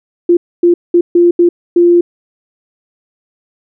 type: tone bursts at uneven times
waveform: sine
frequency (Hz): 347.2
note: F4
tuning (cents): -10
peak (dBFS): -4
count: 6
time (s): 0.29-0.37 / 0.63-0.74 / 0.94-1.01 / 1.15-1.31 / 1.39-1.49 / 1.76-2.01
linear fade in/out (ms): 5
effects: none